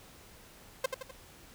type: tone with echo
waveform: sawtooth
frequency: 523.3 Hz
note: C5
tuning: in tune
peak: -22 dBFS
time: 0.84-0.86 s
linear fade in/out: 5 ms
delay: 84 ms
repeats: 3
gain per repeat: -6 dB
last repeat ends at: 1.112 s
effects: pink hiss -55 dBFS RMS until 1.54 s